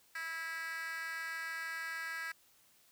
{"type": "tone with high-pass filter", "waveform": "10% pulse", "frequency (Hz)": 326.6, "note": "E4", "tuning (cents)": -16, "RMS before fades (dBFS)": -41, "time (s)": [0.15, 2.32], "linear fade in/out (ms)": 5, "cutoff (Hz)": 1700, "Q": 3.7, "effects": ["white hiss -67 dBFS RMS until 2.91 s"]}